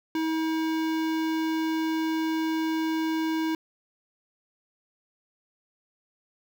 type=tone with notch filter; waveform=square; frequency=320 Hz; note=D#4; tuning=49 cents sharp; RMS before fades=-27 dBFS; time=0.15-3.55 s; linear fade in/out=2 ms; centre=9400 Hz; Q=0.58; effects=none